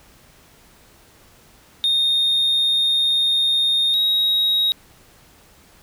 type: tone pair in turn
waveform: sine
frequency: 3681 / 3795 Hz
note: A#7 / A#7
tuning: -23 / +30 cents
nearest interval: minor second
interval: 53 cents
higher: second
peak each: -13 dBFS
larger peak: neither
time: 1.84-3.94 / 3.94-4.72 s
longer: first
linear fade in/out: 0 ms
effects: tanh soft clip ceiling -14 dBFS + pink hiss -51 dBFS RMS until 5.82 s